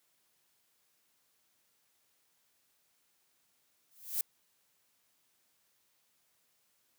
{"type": "noise with exponential growth", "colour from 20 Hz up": "violet", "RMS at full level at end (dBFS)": -29, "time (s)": [3.91, 4.21], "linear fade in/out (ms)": 2, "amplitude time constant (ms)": 65, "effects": ["white hiss -74 dBFS RMS until 6.98 s", "high-pass 80 Hz 12 dB/octave"]}